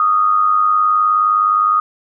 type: tone with amplitude modulation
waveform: sine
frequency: 1242 Hz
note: D#6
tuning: 3 cents flat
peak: -8 dBFS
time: 0-1.8 s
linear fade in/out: 2 ms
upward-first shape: sine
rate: 99.5 Hz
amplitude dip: 55%
effects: none